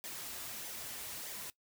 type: noise with flanger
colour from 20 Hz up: white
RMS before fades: -44 dBFS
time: 0.04-1.5 s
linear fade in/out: 0 ms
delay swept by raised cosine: 0.72 to 6.42 ms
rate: 1.6 Hz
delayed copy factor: -0.5
effects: noise-tail reverb RT60 0.1 s tail -19 dB re dry